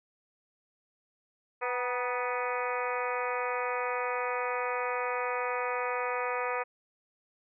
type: harmonic tone with a mistuned harmonic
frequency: 248.1 Hz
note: B3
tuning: 8 cents sharp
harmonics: 2 / 3 / 4 / 5 / 6 / 7 / 8 / 9 / 10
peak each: -34 / -38 / -36 / -36 / -43 / -42 / -41 / -42 / -42 dBFS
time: 1.61-6.64 s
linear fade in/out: 20 ms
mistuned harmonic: 4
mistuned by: -46 cents
effects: none